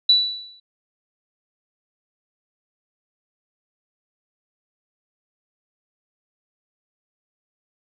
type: tone with exponential decay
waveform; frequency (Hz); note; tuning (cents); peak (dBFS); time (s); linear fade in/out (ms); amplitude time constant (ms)
sine; 3951; B7; 0; -9; 0.09-0.6; 5; 110
effects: none